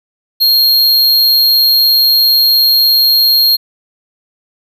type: tone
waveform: square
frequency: 4239 Hz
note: C8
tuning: 22 cents sharp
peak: -7 dBFS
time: 0.4-3.57 s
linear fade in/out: 20 ms
effects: none